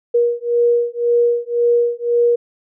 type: beating tone pair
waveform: sine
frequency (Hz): 475 / 476.9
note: A#4 / A#4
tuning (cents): +33 / +39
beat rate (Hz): 1.9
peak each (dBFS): -16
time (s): 0.14-2.36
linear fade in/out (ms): 10
effects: none